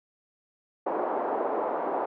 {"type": "band-pass noise", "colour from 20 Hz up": "white", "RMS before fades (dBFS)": -29, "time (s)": [0.86, 2.06], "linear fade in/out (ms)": 10, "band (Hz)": [320, 910], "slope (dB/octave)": 24, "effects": []}